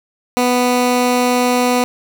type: tone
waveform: 15% pulse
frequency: 247.5 Hz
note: B3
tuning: 4 cents sharp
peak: -6 dBFS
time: 0.37-1.84 s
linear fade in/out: 0 ms
effects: none